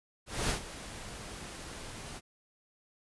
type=noise with ADSR envelope; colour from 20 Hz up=pink; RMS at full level=-30 dBFS; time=0.26-2.21 s; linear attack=230 ms; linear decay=110 ms; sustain=-14 dB; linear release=40 ms; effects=resampled to 24000 Hz